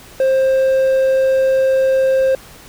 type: tone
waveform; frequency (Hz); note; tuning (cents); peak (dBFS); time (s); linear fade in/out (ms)
triangle; 529; C5; +19; -9; 0.2-2.35; 2
effects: pink hiss -40 dBFS RMS until 2.68 s